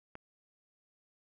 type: click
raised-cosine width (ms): 0.5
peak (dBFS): -30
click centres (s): 0.154
effects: none